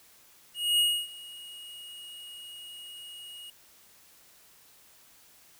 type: tone with ADSR envelope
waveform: square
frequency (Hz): 2878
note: F#7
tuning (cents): -49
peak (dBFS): -21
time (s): 0.54-3.5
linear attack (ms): 250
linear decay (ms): 280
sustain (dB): -22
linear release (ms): 3
effects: white hiss -58 dBFS RMS until 5.59 s